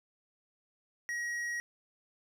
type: tone with tanh clipping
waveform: triangle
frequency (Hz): 1900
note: A#6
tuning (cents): +33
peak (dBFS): -35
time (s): 1.09-1.6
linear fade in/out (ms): 0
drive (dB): 13
effects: none